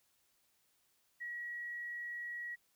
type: tone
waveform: sine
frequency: 1915 Hz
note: A#6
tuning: 46 cents sharp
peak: -40 dBFS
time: 1.2-2.56 s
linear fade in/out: 20 ms
effects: white hiss -75 dBFS RMS until 2.75 s